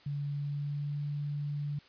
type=tone with pitch glide; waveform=sine; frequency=143.5 to 145.59 Hz; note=D3 to D3; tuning=-40 to -15 cents; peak=-32 dBFS; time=0.06-1.79 s; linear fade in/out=5 ms; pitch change=+25 cents; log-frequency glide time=0.33-1.02 s; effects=white hiss -59 dBFS RMS until 1.88 s + resampled to 11025 Hz